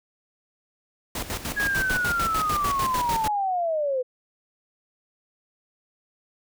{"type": "noise with tremolo", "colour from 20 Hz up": "pink", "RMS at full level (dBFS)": -29, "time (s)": [1.15, 3.28], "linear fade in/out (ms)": 5, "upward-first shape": "square", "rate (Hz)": 6.7, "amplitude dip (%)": 70}
{"type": "linear sweep", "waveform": "sine", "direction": "down", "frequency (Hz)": [1676, 493.9], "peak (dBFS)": -22, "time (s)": [1.56, 4.03], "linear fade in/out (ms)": 20}
{"effects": []}